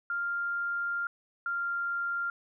sine tone pair in turn, 1396.9 / 1391.8 Hz, F6 / F6, 0 / -6 cents, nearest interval unison, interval 6 cents, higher first, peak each -29 / -29 dBFS, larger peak neither, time 0.1-1.07 / 1.46-2.3 s, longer first, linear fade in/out 2 ms, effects none

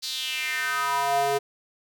square tone with high-pass filter sweep, 140 Hz, C#3, 18 cents sharp, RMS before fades -26 dBFS, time 0.02-1.39 s, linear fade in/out 20 ms, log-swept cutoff 4500 to 480 Hz, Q 4.1, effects none

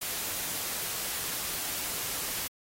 white noise, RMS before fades -34 dBFS, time 0.01-2.48 s, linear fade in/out 10 ms, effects AAC 48 kbps

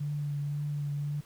sine tone with vibrato, 145.5 Hz, D3, 16 cents flat, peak -30 dBFS, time 0-1.21 s, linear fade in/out 10 ms, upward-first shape triangle, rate 1.9 Hz, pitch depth 22 cents each way, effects pink hiss -58 dBFS RMS until 1.25 s

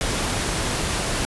pink noise, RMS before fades -24 dBFS, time 0.01-1.25 s, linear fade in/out 0 ms, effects resampled to 24000 Hz

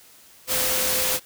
sine tone in noise, 514 Hz, C5, 31 cents flat, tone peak -31 dBFS, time 0.47-1.2 s, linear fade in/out 50 ms, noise white, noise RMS -23 dBFS, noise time 0.47-1.2 s, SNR -11 dB, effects white hiss -51 dBFS RMS until 1.25 s

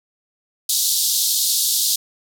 pink band-pass noise, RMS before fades -19 dBFS, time 0.69-1.96 s, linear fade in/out 5 ms, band 3700 to 16000 Hz, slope 48 dB/octave, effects none

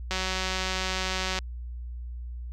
click train, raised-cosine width 0.2 ms, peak -12 dBFS, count 240, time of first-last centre 0.11-1.388 s, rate 187 Hz, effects added 60 Hz sine -34 dBFS peak until 2.52 s

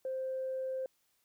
sine tone, 523.3 Hz, C5, in tune, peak -33 dBFS, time 0.05-0.86 s, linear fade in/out 2 ms, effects tanh soft clip ceiling -29 dBFS + white hiss -75 dBFS RMS until 1.24 s

